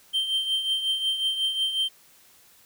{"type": "tone with tremolo", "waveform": "triangle", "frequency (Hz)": 3136, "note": "G7", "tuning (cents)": 0, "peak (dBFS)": -19, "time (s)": [0.13, 1.89], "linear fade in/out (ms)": 20, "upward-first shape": "triangle", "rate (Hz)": 5.5, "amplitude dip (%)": 65, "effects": ["white hiss -56 dBFS RMS until 2.65 s"]}